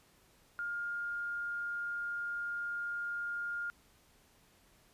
sine tone, 1412 Hz, F6, 19 cents sharp, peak -35 dBFS, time 0.59-3.7 s, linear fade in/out 0 ms, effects pink hiss -66 dBFS RMS until 4.93 s + resampled to 32000 Hz

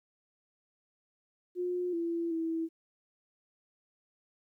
sine tone with pitch steps, 357.8 / 337 / 326.8 Hz, F4 / E4 / E4, +42 / +38 / -15 cents, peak -30 dBFS, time 1.55-2.69 s, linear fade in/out 50 ms, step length 380 ms, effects 12-bit

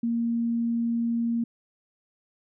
sine tone, 233 Hz, A#3, 1 cent flat, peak -23 dBFS, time 0.03-1.44 s, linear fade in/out 5 ms, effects none

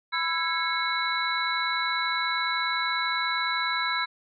sine tone cluster, 998 / 1332 / 1648 / 2186 / 3955 Hz, B5 / E6 / G#6 / C#7 / B7, +18 / +18 / -14 / -25 / +2 cents, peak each -31 dBFS, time 0.12-4.06 s, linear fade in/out 20 ms, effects none

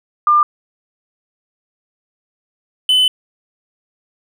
sine / triangle tone pair in turn, 1199 / 3021 Hz, D6 / F#7, +36 / +35 cents, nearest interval octave + major third, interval 1599 cents, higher second, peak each -8 dBFS, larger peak neither, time 0.27-0.43 / 2.89-3.08 s, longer second, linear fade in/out 2 ms, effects none

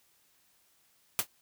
white noise with exponential decay, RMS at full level -23 dBFS, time 1.19-1.27 s, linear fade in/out 0 ms, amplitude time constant 16 ms, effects white hiss -68 dBFS RMS until 1.41 s

